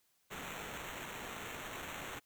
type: noise with sample-and-hold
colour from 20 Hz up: white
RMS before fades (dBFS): -45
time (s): 0.3-2.2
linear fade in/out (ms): 20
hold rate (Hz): 4900
effects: white hiss -75 dBFS RMS until 2.25 s